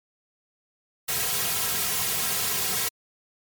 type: noise with comb filter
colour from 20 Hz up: white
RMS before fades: -26 dBFS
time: 1.08-2.89 s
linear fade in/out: 10 ms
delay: 3.4 ms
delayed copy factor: -0.85
effects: MP3 96 kbps